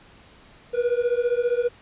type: beating tone pair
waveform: triangle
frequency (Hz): 476 / 491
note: A#4 / B4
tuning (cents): +36 / -10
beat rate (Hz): 15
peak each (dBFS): -21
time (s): 0.73-1.69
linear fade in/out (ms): 20
effects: pink hiss -51 dBFS RMS until 1.81 s + resampled to 8000 Hz

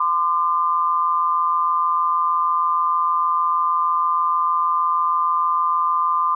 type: tone pair together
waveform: sine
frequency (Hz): 1031 / 1197.4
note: C6 / D6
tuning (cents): -26 / +33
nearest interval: minor third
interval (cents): 259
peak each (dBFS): -19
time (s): 0-6.35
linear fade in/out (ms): 5
effects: none

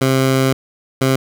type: tone pair in turn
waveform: 15% pulse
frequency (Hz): 132.6 / 132.6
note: C3 / C3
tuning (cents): +23 / +23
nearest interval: unison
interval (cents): 0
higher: neither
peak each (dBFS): -6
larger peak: neither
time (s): 0.01-0.53 / 1.01-1.16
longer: first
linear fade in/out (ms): 5
effects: none

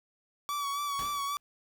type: tone with vibrato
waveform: 45% pulse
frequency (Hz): 1141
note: C#6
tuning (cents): +50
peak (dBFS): -31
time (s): 0.49-1.37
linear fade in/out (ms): 0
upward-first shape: sine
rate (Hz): 3.7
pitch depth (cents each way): 38
type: noise with exponential decay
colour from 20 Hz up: pink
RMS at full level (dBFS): -41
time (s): 0.99-1.4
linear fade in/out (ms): 0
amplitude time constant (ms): 87
effects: none

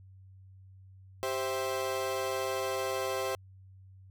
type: chord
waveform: 30% pulse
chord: C major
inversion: second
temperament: equal with one note detuned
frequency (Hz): 392 / 524.8 / 659.3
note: G4 / C5 / E5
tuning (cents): 0 / +5 / 0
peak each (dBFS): -33 / -31 / -36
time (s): 1.23-3.35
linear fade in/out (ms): 0
effects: added 95 Hz sine -51 dBFS peak until 4.1 s

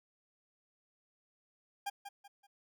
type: tone with echo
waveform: 40% pulse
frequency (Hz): 804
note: G5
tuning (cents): +44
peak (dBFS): -34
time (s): 1.86-1.9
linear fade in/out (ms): 10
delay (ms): 190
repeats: 3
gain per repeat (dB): -9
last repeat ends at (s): 2.47
effects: none

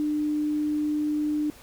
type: tone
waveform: sine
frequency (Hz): 300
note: D4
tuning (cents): +37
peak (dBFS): -23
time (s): 0-1.5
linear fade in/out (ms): 0
effects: pink hiss -50 dBFS RMS until 1.62 s

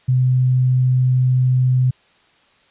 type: tone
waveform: sine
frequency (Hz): 127.6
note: C3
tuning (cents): -43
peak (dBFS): -12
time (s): 0.08-1.91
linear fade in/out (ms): 10
effects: white hiss -55 dBFS RMS until 2.7 s + resampled to 8000 Hz

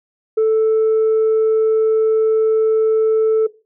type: tone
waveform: sine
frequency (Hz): 440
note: A4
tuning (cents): 0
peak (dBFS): -9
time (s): 0.37-3.47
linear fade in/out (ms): 10
effects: noise-tail reverb RT60 0.3 s tail -19 dB re dry + tanh soft clip ceiling -10 dBFS

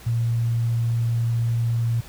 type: tone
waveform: sine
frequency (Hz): 116.6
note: A#2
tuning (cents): +1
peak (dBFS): -19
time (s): 0.06-2.01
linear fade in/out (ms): 10
effects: added 60 Hz sine -48 dBFS peak until 2.08 s + pink hiss -45 dBFS RMS until 2.08 s

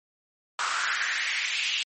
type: noise with high-pass filter sweep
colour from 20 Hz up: pink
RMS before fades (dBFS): -28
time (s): 0.59-1.83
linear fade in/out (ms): 2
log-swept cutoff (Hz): 1200 to 2900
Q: 3.9
effects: MP3 32 kbps

